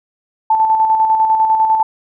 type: tone with tremolo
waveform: sine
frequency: 880 Hz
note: A5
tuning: in tune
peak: -8 dBFS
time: 0.5-1.83 s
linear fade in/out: 5 ms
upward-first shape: square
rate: 10 Hz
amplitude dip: 40%
effects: none